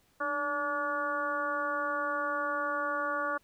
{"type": "harmonic tone with a mistuned harmonic", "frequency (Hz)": 288.1, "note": "D4", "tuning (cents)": -33, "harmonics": [1, 2, 3, 4, 5, 6], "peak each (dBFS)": [-42, -36, -42, -33, -34, -44], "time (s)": [0.2, 3.38], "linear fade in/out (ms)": 10, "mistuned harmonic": 1, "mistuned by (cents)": 70, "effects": ["pink hiss -68 dBFS RMS until 3.43 s"]}